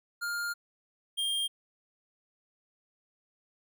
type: tone pair in turn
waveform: square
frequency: 1407 / 3207 Hz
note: F6 / G7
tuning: +12 / +39 cents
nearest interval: octave + major second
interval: 1427 cents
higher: second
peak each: -32 / -29 dBFS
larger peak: second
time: 0.21-0.54 / 1.17-1.48 s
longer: first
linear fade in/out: 20 ms
effects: none